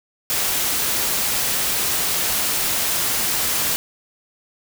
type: noise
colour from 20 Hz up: white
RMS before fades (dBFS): -21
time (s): 0.3-3.76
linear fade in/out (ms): 0
effects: none